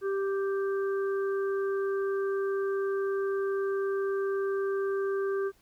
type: harmonic tone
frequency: 392 Hz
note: G4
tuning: in tune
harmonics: 1 / 3 / 4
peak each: -27 / -40 / -41 dBFS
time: 0.01-5.52 s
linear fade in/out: 50 ms
effects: pink hiss -65 dBFS RMS until 5.61 s